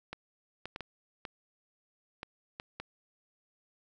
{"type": "clicks", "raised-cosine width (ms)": 0.3, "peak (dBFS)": -23, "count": 8, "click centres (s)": [0.13, 0.656, 0.761, 0.807, 1.252, 2.231, 2.599, 2.8], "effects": []}